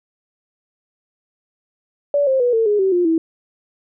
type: tone with pitch steps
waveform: sine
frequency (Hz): 574 / 529.4 / 488.3 / 450.4 / 415.4 / 383.1 / 353.3 / 325.9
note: D5 / C5 / B4 / A4 / G#4 / G4 / F4 / E4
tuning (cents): -40 / +20 / -20 / +40 / 0 / -40 / +20 / -20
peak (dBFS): -13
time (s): 2.14-3.18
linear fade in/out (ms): 2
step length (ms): 130
effects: none